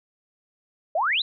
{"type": "exponential sweep", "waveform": "sine", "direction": "up", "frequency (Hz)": [587.3, 4149], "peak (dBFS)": -20, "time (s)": [0.95, 1.22], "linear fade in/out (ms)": 5, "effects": []}